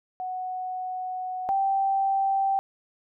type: tone pair in turn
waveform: sine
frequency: 740 / 780.4 Hz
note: F#5 / G5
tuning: 0 / -8 cents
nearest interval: minor second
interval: 92 cents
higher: second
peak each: -29 / -21 dBFS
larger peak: second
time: 0.2-1.49 / 1.49-2.59 s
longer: first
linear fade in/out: 0 ms
effects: none